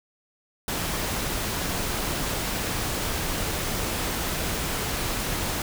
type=noise; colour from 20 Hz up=pink; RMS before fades=-28 dBFS; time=0.68-5.62 s; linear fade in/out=2 ms; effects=none